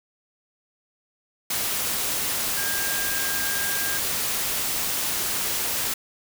sine tone in noise, 1610 Hz, G6, 46 cents sharp, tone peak -30 dBFS, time 2.57-3.98 s, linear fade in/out 5 ms, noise white, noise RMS -26 dBFS, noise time 1.5-5.94 s, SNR -7 dB, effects none

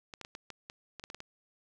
clicks, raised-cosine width 0.2 ms, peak -26 dBFS, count 11, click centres 0.138 / 0.213 / 0.249 / 0.351 / 0.503 / 0.699 / 0.997 / 1.039 / 1.101 / 1.146 / 1.204 s, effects none

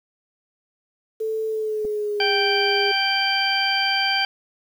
sine tone with pitch glide, 440 to 405.8 Hz, A4 to G#4, 0 to -40 cents, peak -22 dBFS, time 1.2-2.92 s, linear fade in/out 10 ms, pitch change -140 cents, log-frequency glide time 1.48-2.37 s
clicks, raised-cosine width 2 ms, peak -25 dBFS, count 2, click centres 1.848 / 1.852 s
harmonic tone, 783 Hz, G5, 2 cents flat, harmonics 1 / 2 / 3 / 4 / 6, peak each -25 / -25 / -25 / -25 / -25 dBFS, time 2.2-4.25 s, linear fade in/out 2 ms
effects 8-bit

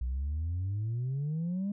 sine exponential sweep, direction up, 59.5 to 206.4 Hz, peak -28 dBFS, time 0.01-1.72 s, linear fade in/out 5 ms, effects tanh soft clip ceiling -28 dBFS

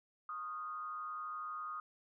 sine tone with frequency modulation, 1239 Hz, D#6, 8 cents flat, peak -40 dBFS, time 0.29-1.8 s, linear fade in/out 2 ms, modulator 154 Hz, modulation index 0.53, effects none

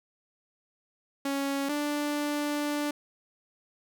sawtooth tone pair in turn, 277.2 / 293.6 Hz, C#4 / D4, 0 / 0 cents, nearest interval minor second, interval 100 cents, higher second, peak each -24 / -24 dBFS, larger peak neither, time 1.25-1.69 / 1.69-2.91 s, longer second, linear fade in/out 5 ms, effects none

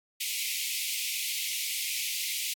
pink high-pass noise, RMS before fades -32 dBFS, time 0.2-2.54 s, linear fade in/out 10 ms, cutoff 2100 Hz, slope 96 dB/octave, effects AAC 64 kbps

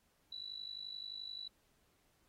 sine tone with amplitude modulation, 3951 Hz, B7, in tune, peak -40 dBFS, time 0.32-1.48 s, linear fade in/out 5 ms, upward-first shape sine, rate 51.5 Hz, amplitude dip 80%, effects pink hiss -75 dBFS RMS until 2.28 s + AAC 48 kbps

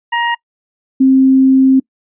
25% pulse / sine tone pair in turn, 943 / 264.6 Hz, A#5 / C4, +20 / +20 cents, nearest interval octave + minor seventh, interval 2200 cents, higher first, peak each -9 / -5 dBFS, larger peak second, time 0.12-0.35 / 1-1.8 s, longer second, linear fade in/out 10 ms, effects noise-tail reverb RT60 0.1 s tail -25 dB re dry + resampled to 8000 Hz

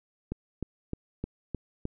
click train, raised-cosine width 3 ms, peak -19 dBFS, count 6, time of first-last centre 0.32-1.854 s, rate 3.26 Hz, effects none

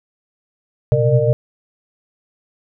sine tone cluster, 118.9 / 127.2 / 131.8 / 459.2 / 600 Hz, A#2 / C3 / C3 / A#4 / D5, +35 / -48 / +13 / -26 / +37 cents, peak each -18 dBFS, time 0.92-1.33 s, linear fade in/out 0 ms, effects none

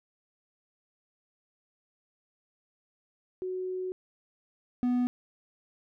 sine / triangle tone pair in turn, 370 / 246.9 Hz, F#4 / B3, 0 / 0 cents, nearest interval perfect fifth, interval 700 cents, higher first, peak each -31 / -22 dBFS, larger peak second, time 3.42-3.92 / 4.83-5.07 s, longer first, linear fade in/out 0 ms, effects none

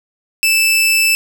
sawtooth tone with amplitude modulation, 2639 Hz, E7, 1 cent sharp, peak -6 dBFS, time 0.43-1.15 s, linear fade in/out 0 ms, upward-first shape sine, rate 285 Hz, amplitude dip 25%, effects none

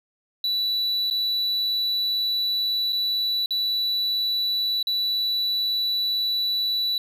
triangle tone with dropouts, 3951 Hz, B7, in tune, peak -20 dBFS, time 0.44-6.98 s, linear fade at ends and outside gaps 2 ms, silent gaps 1.101-1.109 / 2.924-2.929 / 3.46-3.507 / 4.828-4.87 s, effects none

